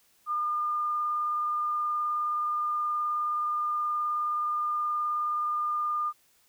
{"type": "tone with vibrato", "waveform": "sine", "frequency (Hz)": 1209, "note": "D6", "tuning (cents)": 50, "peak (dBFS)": -26, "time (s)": [0.26, 6.13], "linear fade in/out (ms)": 50, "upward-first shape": "sine", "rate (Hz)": 19, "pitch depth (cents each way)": 9, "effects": ["white hiss -65 dBFS RMS until 6.48 s"]}